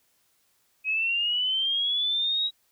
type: linear sweep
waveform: sine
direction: up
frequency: 2531 to 3845 Hz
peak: -23 dBFS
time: 0.84-2.51 s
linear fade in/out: 50 ms
effects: white hiss -68 dBFS RMS until 2.71 s